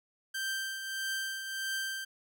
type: tone with tremolo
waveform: sawtooth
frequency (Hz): 1568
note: G6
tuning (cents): 0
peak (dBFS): -28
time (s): 0.34-2.05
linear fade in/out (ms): 10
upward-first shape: triangle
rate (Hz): 1.6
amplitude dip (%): 55
effects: none